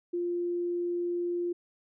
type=tone; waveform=sine; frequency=349.2 Hz; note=F4; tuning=in tune; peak=-28 dBFS; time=0.13-1.53 s; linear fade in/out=10 ms; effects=none